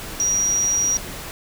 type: tone in noise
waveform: sine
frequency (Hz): 5750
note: F8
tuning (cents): +50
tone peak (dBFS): -17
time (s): 0.2-0.97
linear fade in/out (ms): 0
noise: pink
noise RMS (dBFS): -33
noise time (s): 0-1.31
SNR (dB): +13
effects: none